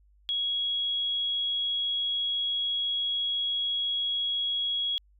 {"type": "tone", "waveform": "sine", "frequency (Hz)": 3322, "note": "G#7", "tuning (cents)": 0, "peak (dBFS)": -26, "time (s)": [0.29, 4.98], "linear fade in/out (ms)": 0, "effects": ["added 50 Hz sine -58 dBFS peak until 5.19 s"]}